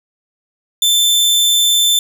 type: tone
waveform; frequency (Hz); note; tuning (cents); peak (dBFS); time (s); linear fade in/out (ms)
sawtooth; 3542; A7; +11; -7; 0.82-1.99; 2
effects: 8-bit